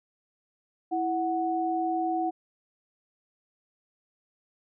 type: tone pair together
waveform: sine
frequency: 329.6 / 740 Hz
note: E4 / F#5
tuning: 0 / 0 cents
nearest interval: octave + major second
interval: 1400 cents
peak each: -29 / -27 dBFS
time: 0.91-2.31 s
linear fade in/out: 20 ms
effects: none